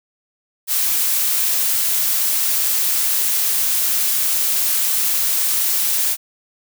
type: noise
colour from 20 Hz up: blue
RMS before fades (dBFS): -18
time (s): 0.67-6.17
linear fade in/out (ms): 50
effects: none